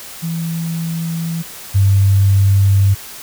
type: tone pair in turn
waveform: sine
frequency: 165.4 / 98.35 Hz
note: E3 / G2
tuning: +6 / +6 cents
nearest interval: major sixth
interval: 900 cents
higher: first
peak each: -18 / -8 dBFS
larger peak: second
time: 0.22-1.43 / 1.74-2.95 s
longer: neither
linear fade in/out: 20 ms
effects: white hiss -33 dBFS RMS until 3.22 s